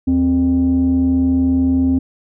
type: tone pair together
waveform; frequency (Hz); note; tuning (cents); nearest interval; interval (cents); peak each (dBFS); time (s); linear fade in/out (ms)
sine; 77.9 / 262.8; D#2 / C4; +3 / +8; octave + major sixth; 2105; -18 / -11; 0.07-1.99; 10
effects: tanh soft clip ceiling -8 dBFS